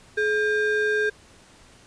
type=ring-modulated tone; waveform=triangle; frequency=1012 Hz; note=B5; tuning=42 cents sharp; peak=-15 dBFS; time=0.17-1.1 s; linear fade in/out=10 ms; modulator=587 Hz; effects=pink hiss -52 dBFS RMS until 1.86 s + resampled to 22050 Hz